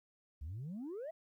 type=exponential sweep; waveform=sine; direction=up; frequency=66.2 to 676 Hz; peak=-39 dBFS; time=0.41-1.11 s; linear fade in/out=10 ms; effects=tanh soft clip ceiling -39 dBFS + 13-bit